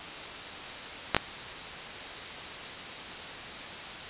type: clicks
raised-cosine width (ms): 0.3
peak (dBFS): -5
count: 2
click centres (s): 1.147 / 1.166
effects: white hiss -39 dBFS RMS until 4.09 s + resampled to 8000 Hz